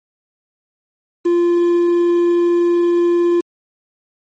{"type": "tone with quantisation", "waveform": "triangle", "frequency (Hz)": 346.4, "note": "F4", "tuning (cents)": -14, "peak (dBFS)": -9, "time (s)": [1.25, 3.41], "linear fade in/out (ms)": 10, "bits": 6, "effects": ["MP3 32 kbps"]}